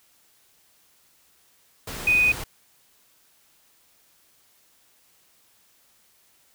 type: tone in noise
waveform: sine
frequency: 2489 Hz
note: D#7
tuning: in tune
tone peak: -16 dBFS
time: 2.07-2.32 s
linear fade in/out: 5 ms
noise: pink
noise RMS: -34 dBFS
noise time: 1.87-2.44 s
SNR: +15 dB
effects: white hiss -61 dBFS RMS until 6.54 s